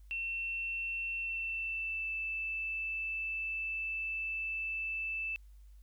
sine tone with pitch glide, 2700 to 2640 Hz, E7 to E7, +41 to +2 cents, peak -34 dBFS, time 0.11-5.36 s, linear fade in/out 0 ms, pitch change -39 cents, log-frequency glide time 1.21-2.11 s, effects added 50 Hz sine -52 dBFS peak until 5.82 s + white hiss -75 dBFS RMS until 5.82 s

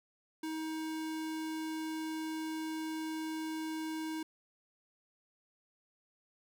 square tone, 316.5 Hz, D#4, 30 cents sharp, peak -37 dBFS, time 0.43-4.23 s, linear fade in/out 5 ms, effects none

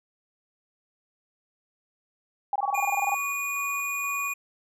sine tone bursts, 805 Hz, G5, 46 cents sharp, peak -22 dBFS, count 13, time 2.53-3.145 s, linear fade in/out 2 ms, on 27 ms, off 22 ms
sine tone with tremolo, 1127 Hz, C#6, 28 cents sharp, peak -31 dBFS, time 2.61-4.34 s, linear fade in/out 20 ms, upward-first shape square, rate 2.1 Hz, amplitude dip 35%
square tone with pitch glide, 2429 to 2453 Hz, D#7 to D#7, -42 to -25 cents, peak -29 dBFS, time 2.74-4.34 s, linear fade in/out 10 ms, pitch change +17 cents, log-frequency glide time 3-3.11 s
effects none

